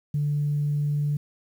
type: tone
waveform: sine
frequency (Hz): 146.5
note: D3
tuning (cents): -4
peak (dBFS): -21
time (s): 0.14-1.17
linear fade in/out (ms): 5
effects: tanh soft clip ceiling -17 dBFS + 9-bit